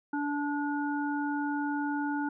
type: harmonic tone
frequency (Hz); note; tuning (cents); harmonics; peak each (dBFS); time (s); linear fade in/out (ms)
290; D4; -22; 1 / 3 / 5; -30 / -35 / -37; 0.13-2.29; 5
effects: none